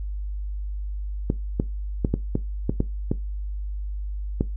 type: clicks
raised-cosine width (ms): 3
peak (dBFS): -8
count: 9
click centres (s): 1.301 / 1.599 / 2.048 / 2.14 / 2.354 / 2.695 / 2.804 / 3.115 / 4.409
effects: noise-tail reverb RT60 0.2 s tail -18 dB re dry + added 50 Hz sine -27 dBFS peak until 4.56 s